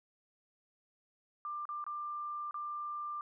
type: tone with dropouts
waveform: sine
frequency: 1189 Hz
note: D6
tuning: 21 cents sharp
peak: -37 dBFS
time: 1.45-3.21 s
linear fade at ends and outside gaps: 1 ms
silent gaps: 1.654-1.69 / 1.841-1.865 / 2.51-2.543 s
effects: none